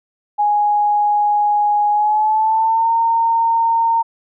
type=tone with pitch glide; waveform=sine; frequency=830.6 to 916.3 Hz; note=G#5 to A#5; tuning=0 to -30 cents; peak=-12 dBFS; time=0.38-4.03 s; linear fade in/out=20 ms; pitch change=+170 cents; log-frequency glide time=1.91-2.91 s; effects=none